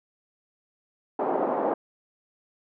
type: band-pass noise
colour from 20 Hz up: white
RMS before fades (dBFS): -26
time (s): 1.19-1.74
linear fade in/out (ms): 5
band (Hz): 260 to 840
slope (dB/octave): 24
effects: none